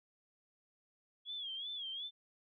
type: tone with vibrato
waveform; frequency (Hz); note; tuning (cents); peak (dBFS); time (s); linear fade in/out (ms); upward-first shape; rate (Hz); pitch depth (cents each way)
sine; 3322; G#7; 0; -40; 1.25-2.11; 50; sine; 2.7; 110
effects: none